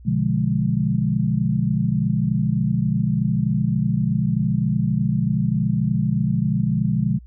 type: chord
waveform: sine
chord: B diminished seventh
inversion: none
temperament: equal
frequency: 123.47 / 146.83 / 174.61 / 207.7 Hz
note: B2 / D3 / F3 / Ab3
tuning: 0 / 0 / 0 / 0 cents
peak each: -23 dBFS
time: 0.05-7.19 s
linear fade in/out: 20 ms
effects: added 60 Hz sine -40 dBFS peak until 7.26 s